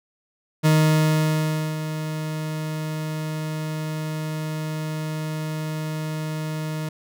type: tone with ADSR envelope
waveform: 40% pulse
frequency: 155.56 Hz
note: D#3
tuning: in tune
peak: -13 dBFS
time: 0.63-6.89 s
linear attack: 27 ms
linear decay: 1100 ms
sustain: -12 dB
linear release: 5 ms
effects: none